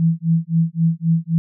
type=tone with tremolo; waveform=sine; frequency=164.81 Hz; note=E3; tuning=in tune; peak=-11 dBFS; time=0-1.38 s; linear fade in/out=0 ms; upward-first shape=sine; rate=3.8 Hz; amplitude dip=100%; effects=none